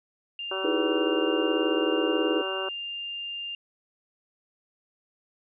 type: tone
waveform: sine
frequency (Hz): 2800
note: F7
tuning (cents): +4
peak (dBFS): -32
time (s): 0.39-3.55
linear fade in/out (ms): 2
type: harmonic tone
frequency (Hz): 190.7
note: G3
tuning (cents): -47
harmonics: 2 / 3 / 4 / 5 / 6 / 7 / 8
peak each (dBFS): -33 / -35 / -40 / -40 / -38 / -41 / -39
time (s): 0.51-2.69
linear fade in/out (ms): 5
type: chord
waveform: sine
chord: E major seventh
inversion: third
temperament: equal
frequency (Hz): 311.1 / 329.6 / 415.3 / 493.9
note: D#4 / E4 / G#4 / B4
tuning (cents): 0 / 0 / 0 / 0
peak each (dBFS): -29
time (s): 0.64-2.42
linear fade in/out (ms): 10
effects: none